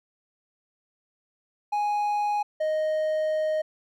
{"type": "tone pair in turn", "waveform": "triangle", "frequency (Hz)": [830, 621.8], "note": ["G#5", "D#5"], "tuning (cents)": [-1, -1], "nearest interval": "perfect fourth", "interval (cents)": 500, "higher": "first", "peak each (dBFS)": -21, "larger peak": "neither", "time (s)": [[1.72, 2.43], [2.6, 3.62]], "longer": "second", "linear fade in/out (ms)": 10, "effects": []}